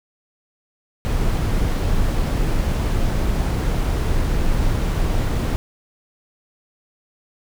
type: noise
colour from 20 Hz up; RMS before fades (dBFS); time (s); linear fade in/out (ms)
brown; -19; 1.05-5.56; 0
effects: none